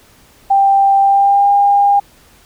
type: tone with pitch glide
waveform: sine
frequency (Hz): 788 to 806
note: G5 to G5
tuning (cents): +9 to +48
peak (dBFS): -7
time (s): 0.5-2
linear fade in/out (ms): 10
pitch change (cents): +39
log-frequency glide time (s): 1.01-1.5
effects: pink hiss -47 dBFS RMS until 2.45 s